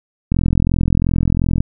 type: click train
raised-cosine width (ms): 5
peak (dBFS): -3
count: 56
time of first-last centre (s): 0.32-1.605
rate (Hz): 42.8
effects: none